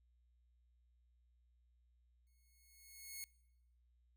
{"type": "tone with exponential growth", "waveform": "5% pulse", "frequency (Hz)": 2184, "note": "C#7", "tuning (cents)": -26, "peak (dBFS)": -34, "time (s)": [2.27, 3.24], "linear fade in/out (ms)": 0, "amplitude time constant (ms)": 210, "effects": ["noise-tail reverb RT60 0.9 s tail -24 dB re dry", "added 60 Hz sine -70 dBFS peak until 4.16 s"]}